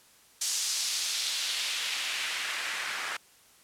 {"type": "noise with band-pass filter sweep", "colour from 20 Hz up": "white", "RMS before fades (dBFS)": -32, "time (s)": [0.41, 3.17], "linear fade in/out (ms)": 5, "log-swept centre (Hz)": [6200, 1500], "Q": 1.4, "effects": ["white hiss -59 dBFS RMS until 3.63 s", "low-pass 12000 Hz 12 dB/octave"]}